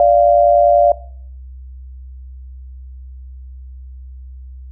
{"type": "tone pair together", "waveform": "sine", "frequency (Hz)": [583.6, 694], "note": ["D5", "F5"], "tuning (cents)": [-11, -11], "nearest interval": "minor third", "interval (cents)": 300, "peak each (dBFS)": -10, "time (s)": [0, 0.92], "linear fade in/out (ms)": 2, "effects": ["noise-tail reverb RT60 0.6 s tail -20 dB re dry", "added 64 Hz sine -31 dBFS peak until 4.71 s"]}